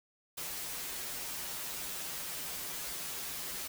white noise with comb filter, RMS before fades -40 dBFS, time 0.37-3.68 s, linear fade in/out 10 ms, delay 9.2 ms, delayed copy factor -0.95, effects none

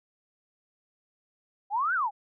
sine exponential two-way sweep, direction up then down, 772 to 1581 to 772 Hz, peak -24 dBFS, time 1.7-2.11 s, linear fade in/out 50 ms, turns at 1.94 s, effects none

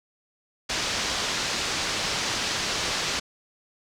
white low-pass noise, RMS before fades -28 dBFS, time 0.69-3.2 s, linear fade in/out 10 ms, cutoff 6000 Hz, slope 24 dB/octave, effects none

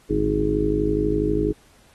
harmonic tone with a mistuned harmonic, 52.2 Hz, G#1, 10 cents sharp, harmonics 1 / 2 / 3 / 4 / 5 / 6 / 7 / 8, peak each -27 / -32 / -30 / -32 / -33 / -23 / -30 / -23 dBFS, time 0.09-1.53 s, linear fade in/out 20 ms, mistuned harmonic 3, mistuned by -91 cents, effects pink hiss -56 dBFS RMS until 1.94 s + AAC 32 kbps

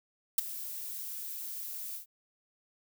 violet noise with ADSR envelope, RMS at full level -22 dBFS, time 0.38-2.06 s, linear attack 5 ms, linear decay 15 ms, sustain -18 dB, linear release 110 ms, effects none

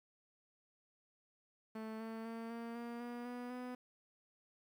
sawtooth tone with pitch steps, 220 / 224 / 228 / 232.1 / 236.3 / 240.6 / 245 / 249.4 Hz, A3 / A3 / A#3 / A#3 / A#3 / B3 / B3 / B3, 0 / +31 / -38 / -7 / +24 / -45 / -14 / +17 cents, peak -39 dBFS, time 1.75-3.75 s, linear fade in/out 5 ms, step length 250 ms, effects low-pass 2000 Hz 12 dB/octave + 11-bit

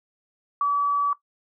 sine tone, 1146 Hz, D6, 43 cents flat, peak -19 dBFS, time 0.61-1.13 s, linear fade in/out 2 ms, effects noise-tail reverb RT60 0.1 s tail -17 dB re dry

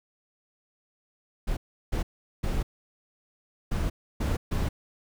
brown noise bursts at uneven times, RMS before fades -27 dBFS, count 6, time 1.47-1.57 / 1.92-2.03 / 2.43-2.63 / 3.71-3.9 / 4.2-4.37 / 4.51-4.69 s, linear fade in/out 10 ms, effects none

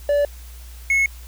triangle tone pair in turn, 578 / 2186 Hz, D5 / C#7, -28 / -25 cents, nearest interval octave + major seventh, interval 2303 cents, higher second, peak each -13 dBFS, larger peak neither, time 0.09-0.25 / 0.9-1.06 s, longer neither, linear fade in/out 2 ms, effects added 60 Hz sine -36 dBFS peak until 1.27 s + white hiss -47 dBFS RMS until 1.27 s

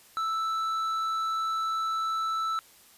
triangle tone with tanh clipping, 1318.5 Hz, E6, in tune, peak -28 dBFS, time 0.17-2.59 s, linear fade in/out 0 ms, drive 11 dB, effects white hiss -56 dBFS RMS until 2.97 s + resampled to 32000 Hz

